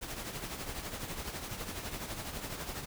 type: noise with tremolo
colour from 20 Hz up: pink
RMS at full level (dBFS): -38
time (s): 0.01-2.86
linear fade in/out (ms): 20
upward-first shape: triangle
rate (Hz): 12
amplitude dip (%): 60
effects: none